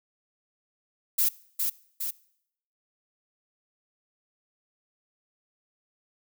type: noise with echo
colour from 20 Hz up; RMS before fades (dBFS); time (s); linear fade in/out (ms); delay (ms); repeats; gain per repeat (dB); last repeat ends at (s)
violet; -23; 1.18-1.29; 10; 410; 2; -4; 2.11
effects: noise-tail reverb RT60 0.7 s tail -22 dB re dry